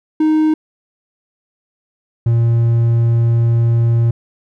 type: tone pair in turn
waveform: triangle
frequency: 311.1 / 116.53 Hz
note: D#4 / A#2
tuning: 0 / 0 cents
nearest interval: octave + perfect fourth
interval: 1700 cents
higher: first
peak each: -8 dBFS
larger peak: neither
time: 0.2-0.54 / 2.26-4.11 s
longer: second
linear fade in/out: 5 ms
effects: none